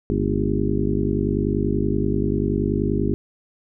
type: harmonic tone with a mistuned harmonic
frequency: 50.4 Hz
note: G1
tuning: 49 cents sharp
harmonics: 1 / 2 / 3 / 4 / 5 / 6 / 7 / 8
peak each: -27 / -27 / -27 / -27 / -27 / -27 / -27 / -27 dBFS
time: 0.1-3.14 s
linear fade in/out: 0 ms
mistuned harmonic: 4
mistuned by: +98 cents
effects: none